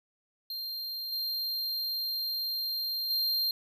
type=tone with level steps; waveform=square; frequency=4186 Hz; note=C8; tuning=in tune; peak=-35 / -31 / -27 dBFS; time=0.5-3.51 s; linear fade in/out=2 ms; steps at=1.12 / 3.1 s; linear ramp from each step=5 ms; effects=none